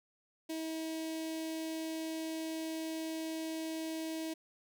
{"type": "tone with notch filter", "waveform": "sawtooth", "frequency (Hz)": 320.8, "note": "E4", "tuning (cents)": -47, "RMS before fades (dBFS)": -39, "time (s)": [0.49, 4.34], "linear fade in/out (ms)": 10, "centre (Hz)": 1300, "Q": 0.85, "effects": []}